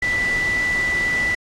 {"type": "tone in noise", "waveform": "sine", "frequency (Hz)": 1975.5, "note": "B6", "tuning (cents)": 0, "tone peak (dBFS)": -18, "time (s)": [0.02, 1.35], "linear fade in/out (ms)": 5, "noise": "pink", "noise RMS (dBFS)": -30, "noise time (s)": [0.02, 1.35], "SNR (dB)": 9, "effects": ["low-pass 7000 Hz 12 dB/octave", "AAC 64 kbps"]}